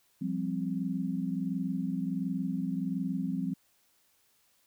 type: chord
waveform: sine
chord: F suspended second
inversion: none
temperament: equal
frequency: 174.61 / 196 / 261.6 Hz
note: F3 / G3 / C4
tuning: 0 / 0 / 0 cents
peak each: -34 dBFS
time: 0.21-3.54 s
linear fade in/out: 10 ms
effects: white hiss -69 dBFS RMS until 4.66 s